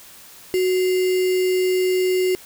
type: tone with sample-and-hold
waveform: sine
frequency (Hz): 369.6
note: F#4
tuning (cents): -2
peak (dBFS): -16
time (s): 0.54-2.35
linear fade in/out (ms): 0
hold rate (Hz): 2450
effects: white hiss -44 dBFS RMS until 2.45 s